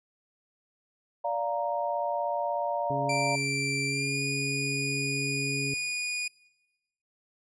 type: chord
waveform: sine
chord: Bb major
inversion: first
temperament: just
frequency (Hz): 582.7 / 699.2 / 932.3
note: D5 / F5 / Bb5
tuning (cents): -14 / +2 / 0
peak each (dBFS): -31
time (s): 1.24-3.36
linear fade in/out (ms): 10
type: harmonic tone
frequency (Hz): 138.4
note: C#3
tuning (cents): -2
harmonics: 1 / 2 / 3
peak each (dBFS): -33 / -36 / -38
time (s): 2.9-5.74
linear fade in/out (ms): 2
type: tone with pitch glide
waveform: sawtooth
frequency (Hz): 2349 to 2456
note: D7 to D#7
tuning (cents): 0 to -23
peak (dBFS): -26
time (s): 3.09-6.28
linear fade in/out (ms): 5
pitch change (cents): +77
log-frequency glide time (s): 3.87-4.22
effects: noise-tail reverb RT60 1.0 s tail -23 dB re dry + resampled to 22050 Hz